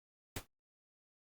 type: noise with exponential decay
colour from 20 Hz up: pink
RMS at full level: -35 dBFS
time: 0.36-0.47 s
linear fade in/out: 5 ms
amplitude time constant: 22 ms
effects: Opus 48 kbps